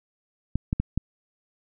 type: clicks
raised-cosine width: 5 ms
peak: -11 dBFS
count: 4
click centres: 0.556 / 0.729 / 0.8 / 0.976 s
effects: none